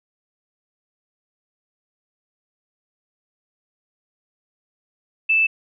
sine tone, 2637 Hz, E7, in tune, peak -14 dBFS, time 5.29-5.47 s, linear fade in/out 10 ms, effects none

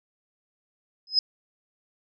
sine tone with exponential growth, 5080 Hz, D#8, 35 cents sharp, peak -13 dBFS, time 1.07-1.19 s, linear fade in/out 2 ms, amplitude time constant 25 ms, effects none

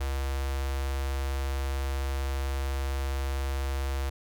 square tone with notch filter, 67.8 Hz, C#2, 38 cents flat, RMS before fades -30 dBFS, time 0-4.1 s, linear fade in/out 10 ms, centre 190 Hz, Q 0.55, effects none

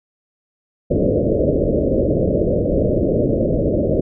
white low-pass noise, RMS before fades -17 dBFS, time 0.9-4.01 s, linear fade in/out 10 ms, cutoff 610 Hz, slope 96 dB/octave, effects none

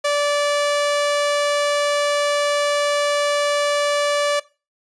sawtooth tone, 581 Hz, D5, 19 cents flat, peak -13 dBFS, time 0.04-4.4 s, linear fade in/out 10 ms, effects noise-tail reverb RT60 0.3 s tail -19 dB re dry + resampled to 22050 Hz

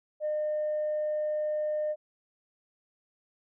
sine tone, 607 Hz, D#5, 43 cents flat, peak -26 dBFS, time 0.2-1.96 s, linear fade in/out 50 ms, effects tanh soft clip ceiling -24 dBFS

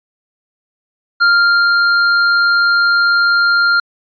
square tone with ADSR envelope, 1396.9 Hz, F6, in tune, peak -8 dBFS, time 1.2-3.8 s, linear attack 21 ms, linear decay 470 ms, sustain -2 dB, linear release 4 ms, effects resampled to 11025 Hz

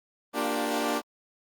15% pulse chord, G minor seventh, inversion first, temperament equal with one note detuned, 233.1 / 293.7 / 353.1 / 392 Hz, Bb3 / D4 / F4 / G4, 0 / 0 / +19 / 0 cents, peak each -25 / -23 / -29 / -27 dBFS, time 0.33-1.02 s, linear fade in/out 50 ms, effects Opus 32 kbps

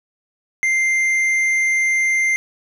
sine tone with tanh clipping, 2093 Hz, C7, in tune, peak -16 dBFS, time 0.63-2.36 s, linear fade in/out 0 ms, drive 7 dB, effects none

